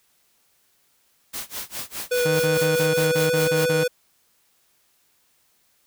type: noise with tremolo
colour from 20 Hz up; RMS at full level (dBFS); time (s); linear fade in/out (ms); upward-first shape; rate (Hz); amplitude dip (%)
white; -30; 1.33-3.65; 10; sine; 4.9; 95
type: tone with vibrato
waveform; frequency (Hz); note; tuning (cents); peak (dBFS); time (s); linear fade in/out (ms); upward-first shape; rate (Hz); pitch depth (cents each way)
square; 491.3; B4; -9; -20; 2.11-3.88; 10; square; 5.9; 10
type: tone bursts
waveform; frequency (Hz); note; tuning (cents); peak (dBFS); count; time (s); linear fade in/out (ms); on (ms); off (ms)
sawtooth; 155.56; D#3; 0; -19; 9; 2.25-3.84; 10; 150; 30
effects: white hiss -64 dBFS RMS until 5.86 s